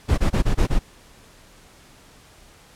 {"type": "noise bursts", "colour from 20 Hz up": "brown", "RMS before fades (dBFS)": -17, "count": 6, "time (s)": [0.08, 0.795], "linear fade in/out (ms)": 20, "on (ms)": 100, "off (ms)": 23, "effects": ["pink hiss -50 dBFS RMS until 2.75 s", "low-pass 11000 Hz 12 dB/octave"]}